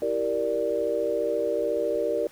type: chord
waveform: sine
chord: E half-diminished seventh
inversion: none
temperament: equal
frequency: 329.6 / 392 / 466.2 / 587.3 Hz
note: E4 / G4 / Bb4 / D5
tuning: 0 / 0 / 0 / 0 cents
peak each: -33 / -31 / -27 / -27 dBFS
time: 0.02-2.27 s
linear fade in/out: 2 ms
effects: pink hiss -52 dBFS RMS until 2.31 s